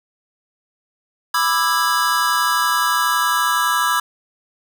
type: chord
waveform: square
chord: E dominant seventh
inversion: second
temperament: just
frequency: 988.9 / 1186.7 / 1318.5 / 1648.1 Hz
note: B5 / D6 / E6 / G#6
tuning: +2 / +18 / 0 / -14 cents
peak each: -22 dBFS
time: 1.34-4 s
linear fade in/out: 5 ms
effects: none